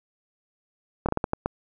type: slowing click train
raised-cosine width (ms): 1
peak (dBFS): -10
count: 7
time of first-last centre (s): 1.06-1.46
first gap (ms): 27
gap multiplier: 1.36
effects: none